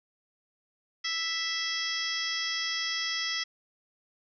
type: harmonic tone with a mistuned harmonic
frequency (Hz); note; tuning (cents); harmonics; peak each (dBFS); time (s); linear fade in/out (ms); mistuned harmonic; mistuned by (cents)
659.3; E5; 0; 2 / 3 / 4 / 5 / 6 / 7 / 8 / 9; -42 / -34 / -43 / -35 / -45 / -40 / -34 / -42; 1.04-3.44; 10; 7; +33
effects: none